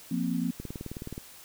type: chord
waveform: sine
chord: F suspended fourth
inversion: none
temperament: equal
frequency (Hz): 174.61 / 233.1 / 261.6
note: F3 / Bb3 / C4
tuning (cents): 0 / 0 / 0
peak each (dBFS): -31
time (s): 0.11-0.51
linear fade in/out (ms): 5
type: click train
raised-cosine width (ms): 3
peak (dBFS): -24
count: 12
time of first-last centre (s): 0.6-1.179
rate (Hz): 19
effects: white hiss -50 dBFS RMS until 1.44 s